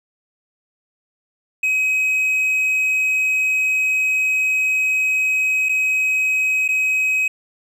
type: tone with dropouts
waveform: triangle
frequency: 2536 Hz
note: D#7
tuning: 32 cents sharp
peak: -14 dBFS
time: 1.63-7.28 s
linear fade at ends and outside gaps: 5 ms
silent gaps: 5.688-5.692 / 6.68-6.687 s
effects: none